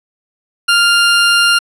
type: tone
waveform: 20% pulse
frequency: 1399 Hz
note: F6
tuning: 3 cents sharp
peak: -3 dBFS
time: 0.68-1.59 s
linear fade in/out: 10 ms
effects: low-pass 11000 Hz 12 dB/octave